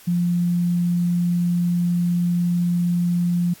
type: tone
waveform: sine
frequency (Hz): 174.61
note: F3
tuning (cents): 0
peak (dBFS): -17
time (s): 0.07-3.54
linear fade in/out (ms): 10
effects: white hiss -47 dBFS RMS until 3.6 s + AAC 64 kbps